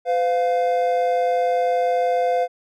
triangle tone pair together, 507.9 / 701 Hz, B4 / F5, +48 / +6 cents, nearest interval tritone, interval 558 cents, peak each -18 dBFS, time 0.05-2.48 s, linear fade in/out 50 ms, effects none

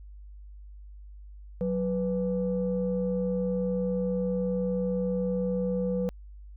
sine tone pair together, 185 / 493.9 Hz, F#3 / B4, 0 / 0 cents, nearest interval octave + perfect fourth, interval 1700 cents, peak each -27 / -28 dBFS, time 1.61-6.09 s, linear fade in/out 0 ms, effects tanh soft clip ceiling -19 dBFS + added 50 Hz sine -43 dBFS peak until 6.56 s

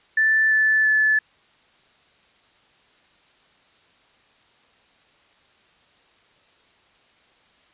sine tone with pitch steps, 1760 / 1746.8 / 1733.8 Hz, A6 / A6 / A6, 0 / -13 / -26 cents, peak -15 dBFS, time 0.17-1.19 s, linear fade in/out 5 ms, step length 340 ms, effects white hiss -58 dBFS RMS until 7.73 s + resampled to 8000 Hz

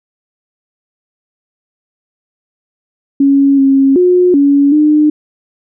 sine tone with pitch steps, 277.3 / 271.6 / 360.2 / 282.4 / 301.9 Hz, C#4 / C#4 / F#4 / C#4 / D4, +1 / -35 / -46 / +32 / +48 cents, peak -5 dBFS, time 3.2-5.1 s, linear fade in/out 5 ms, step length 380 ms, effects none

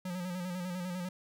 square tone with vibrato, 180 Hz, F#3, 47 cents flat, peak -36 dBFS, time 0.05-1.09 s, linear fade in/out 5 ms, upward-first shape square, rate 10 Hz, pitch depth 46 cents each way, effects none

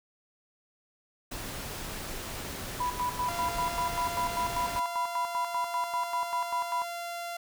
pink noise, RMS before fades -38 dBFS, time 1.31-4.8 s, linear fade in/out 10 ms
sine tone with tremolo, 987.8 Hz, B5, in tune, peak -27 dBFS, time 2.8-6.84 s, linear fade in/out 5 ms, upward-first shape square, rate 5.1 Hz, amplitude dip 75%
sawtooth tone, 690 Hz, F5, 21 cents flat, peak -31 dBFS, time 3.28-7.37 s, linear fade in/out 5 ms
effects none

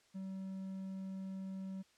triangle tone, 191 Hz, G3, 45 cents flat, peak -39 dBFS, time 0.14-1.83 s, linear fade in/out 20 ms, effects white hiss -70 dBFS RMS until 1.97 s + low-pass 7000 Hz 12 dB/octave

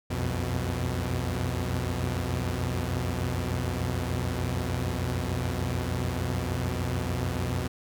sawtooth tone cluster, 63.6 / 87.3 / 94 / 123.9 Hz, C2 / F2 / F#2 / B2, -48 / 0 / +28 / +6 cents, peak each -32 / -27 / -34 / -27 dBFS, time 0.1-7.68 s, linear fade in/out 10 ms, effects none

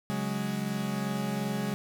40% pulse chord, C# suspended fourth, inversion none, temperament equal, 138.59 / 185 / 207.7 Hz, C#3 / F#3 / G#3, 0 / 0 / 0 cents, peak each -35 / -34 / -31 dBFS, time 0.1-1.74 s, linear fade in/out 0 ms, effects none

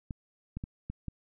clicks, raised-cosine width 5 ms, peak -24 dBFS, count 5, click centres 0.108 / 0.57 / 0.639 / 0.9 / 1.083 s, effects none

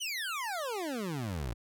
25% pulse exponential sweep, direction down, 3111 to 52.3 Hz, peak -30 dBFS, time 0-1.54 s, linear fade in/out 20 ms, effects none

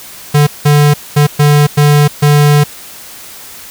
square tone bursts at uneven times, 146.83 Hz, D3, in tune, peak -5 dBFS, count 6, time 0.34-0.47 / 0.65-0.94 / 1.16-1.27 / 1.39-1.67 / 1.77-2.08 / 2.22-2.64 s, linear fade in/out 10 ms, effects white hiss -31 dBFS RMS until 3.7 s

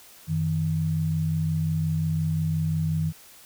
sine tone pair together, 92.95 / 158.6 Hz, F#2 / D#3, +8 / +33 cents, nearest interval major sixth, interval 925 cents, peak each -29 / -23 dBFS, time 0.27-3.13 s, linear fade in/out 50 ms, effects white hiss -50 dBFS RMS until 3.45 s

